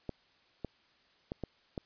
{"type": "clicks", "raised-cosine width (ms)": 2, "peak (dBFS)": -23, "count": 5, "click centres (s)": [0.093, 0.647, 1.319, 1.437, 1.778], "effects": ["white hiss -67 dBFS RMS until 1.85 s", "resampled to 11025 Hz"]}